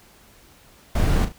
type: noise with echo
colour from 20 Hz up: brown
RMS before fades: -19 dBFS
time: 0.95-1.25 s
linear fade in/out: 5 ms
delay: 37 ms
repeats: 2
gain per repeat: -9 dB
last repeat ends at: 1.324 s
effects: pink hiss -52 dBFS RMS until 1.38 s